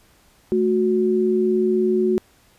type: tone pair together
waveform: sine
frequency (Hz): 218.4 / 367.3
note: A3 / F#4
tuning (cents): -13 / -13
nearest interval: major sixth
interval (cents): 900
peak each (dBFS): -21 / -17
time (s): 0.52-2.18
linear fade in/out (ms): 0
effects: pink hiss -56 dBFS RMS until 2.58 s + resampled to 32000 Hz